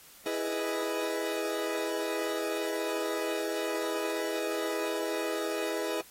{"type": "chord", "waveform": "40% pulse", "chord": "E major seventh", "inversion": "none", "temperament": "equal", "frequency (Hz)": [329.6, 415.3, 493.9, 622.3], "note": ["E4", "G#4", "B4", "D#5"], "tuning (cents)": [0, 0, 0, 0], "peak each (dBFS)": [-35, -34, -36, -35], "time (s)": [0.26, 6.01], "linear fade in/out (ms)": 2, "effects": ["white hiss -54 dBFS RMS until 6.1 s", "AAC 48 kbps"]}